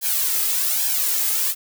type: noise with flanger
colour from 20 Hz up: blue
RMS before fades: -21 dBFS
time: 0.01-1.55 s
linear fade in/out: 50 ms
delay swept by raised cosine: 1.2 to 2.4 ms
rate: 1.2 Hz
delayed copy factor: +1
effects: none